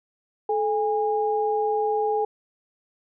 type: tone pair together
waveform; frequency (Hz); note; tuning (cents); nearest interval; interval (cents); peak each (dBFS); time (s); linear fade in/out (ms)
sine; 432.8 / 817; A4 / G#5; -29 / -29; major seventh; 1100; -23 / -24; 0.49-2.25; 5
effects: none